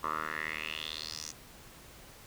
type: tone with band-pass filter sweep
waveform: 10% pulse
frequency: 77.78 Hz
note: D#2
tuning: in tune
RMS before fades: -38 dBFS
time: 0.03-1.32 s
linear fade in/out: 10 ms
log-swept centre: 1100 to 6400 Hz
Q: 4.9
effects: pink hiss -53 dBFS RMS until 2.26 s